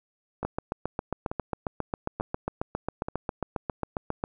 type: two click trains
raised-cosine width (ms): 1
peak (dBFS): -14 / -18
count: 29 / 4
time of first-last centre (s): 0.45-4.239 / 0.43-3.085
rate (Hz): 7.39 / 1.13
effects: none